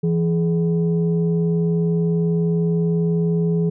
sine tone pair together, 167.1 / 420 Hz, E3 / G#4, +24 / +19 cents, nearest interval octave + major third, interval 1595 cents, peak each -16 / -22 dBFS, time 0.03-3.7 s, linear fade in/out 10 ms, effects tanh soft clip ceiling -10 dBFS

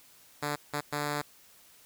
5% pulse tone bursts at uneven times, 146.83 Hz, D3, in tune, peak -19 dBFS, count 3, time 0.42-0.56 / 0.73-0.81 / 0.92-1.22 s, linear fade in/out 10 ms, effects white hiss -58 dBFS RMS until 1.85 s

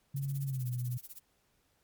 sine tone with pitch glide, 138.59 to 123.47 Hz, C#3 to B2, 0 to 0 cents, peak -32 dBFS, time 0.14-0.98 s, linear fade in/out 10 ms, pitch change -200 cents, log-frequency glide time 0.45-0.67 s
violet noise with tremolo, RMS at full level -45 dBFS, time 0.16-1.19 s, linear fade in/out 5 ms, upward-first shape sine, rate 16 Hz, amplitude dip 100%
effects pink hiss -73 dBFS RMS until 1.83 s + MP3 96 kbps

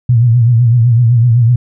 sine tone with vibrato, 118.6 Hz, A#2, 30 cents sharp, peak -5 dBFS, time 0.09-1.56 s, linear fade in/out 5 ms, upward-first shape triangle, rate 7.9 Hz, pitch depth 110 cents each way, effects none

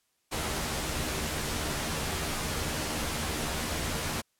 pink noise with comb filter, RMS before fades -32 dBFS, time 0.31-4.22 s, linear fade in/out 20 ms, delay 13 ms, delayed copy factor +0.55, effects white hiss -74 dBFS RMS until 4.39 s + low-pass 12000 Hz 12 dB/octave

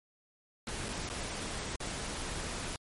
pink noise with dropouts, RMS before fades -38 dBFS, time 0.67-2.76 s, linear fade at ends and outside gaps 1 ms, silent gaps 0.885-0.889 / 1.091-1.099 / 1.759-1.803 s, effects MP3 48 kbps

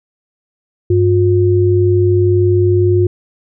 sine tone pair together, 99.1 / 357.3 Hz, G2 / F4, +19 / +40 cents, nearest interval octave + minor seventh, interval 2221 cents, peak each -11 dBFS, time 0.9-3.07 s, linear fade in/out 5 ms, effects none

